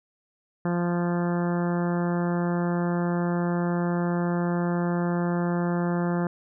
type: harmonic tone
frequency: 174.1 Hz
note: F3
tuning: 5 cents flat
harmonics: 1 / 2 / 3 / 4 / 5 / 6 / 7 / 8 / 9 / 10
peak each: -24 / -30 / -34 / -36 / -38 / -40 / -41 / -42 / -43 / -44 dBFS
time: 0.65-6.27 s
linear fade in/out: 2 ms
effects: none